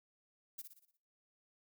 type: noise with echo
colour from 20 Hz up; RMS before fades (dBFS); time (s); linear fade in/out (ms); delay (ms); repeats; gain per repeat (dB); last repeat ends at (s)
violet; -45; 0.58-0.62; 10; 59; 6; -6; 0.974
effects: noise-tail reverb RT60 0.5 s tail -19 dB re dry